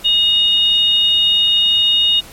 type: tone pair together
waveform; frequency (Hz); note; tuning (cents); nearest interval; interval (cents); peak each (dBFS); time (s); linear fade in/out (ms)
sine; 2879 / 3701; F#7 / A#7; -48 / -13; major third; 435; -13; 0.04-2.21; 20
effects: pink hiss -38 dBFS RMS until 2.32 s + MP3 64 kbps